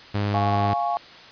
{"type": "tone with vibrato", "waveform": "sawtooth", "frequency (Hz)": 102.4, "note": "G#2", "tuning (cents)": -24, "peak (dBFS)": -18, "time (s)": [0.14, 0.74], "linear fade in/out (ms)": 10, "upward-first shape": "triangle", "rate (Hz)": 18, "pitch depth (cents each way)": 12}
{"type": "chord", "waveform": "sine", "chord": "Db major", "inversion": "first", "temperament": "equal", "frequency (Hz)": [698.5, 830.6, 1108.7], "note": ["F5", "Ab5", "Db6"], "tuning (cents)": [0, 0, 0], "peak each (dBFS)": [-24, -26, -29], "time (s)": [0.34, 0.97], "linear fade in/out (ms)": 0}
{"effects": ["white hiss -44 dBFS RMS until 1.31 s", "resampled to 11025 Hz"]}